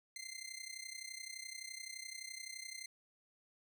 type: tone with amplitude modulation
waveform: 15% pulse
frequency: 2082 Hz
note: C7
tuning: 9 cents flat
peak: -36 dBFS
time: 0.16-2.86 s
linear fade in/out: 2 ms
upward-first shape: sine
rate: 31.7 Hz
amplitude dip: 80%
effects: none